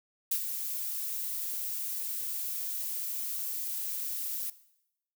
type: noise with ADSR envelope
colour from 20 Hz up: violet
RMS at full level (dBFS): -27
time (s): 0.31-4.5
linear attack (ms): 7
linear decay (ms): 73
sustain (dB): -8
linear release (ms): 4
effects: noise-tail reverb RT60 0.8 s tail -17 dB re dry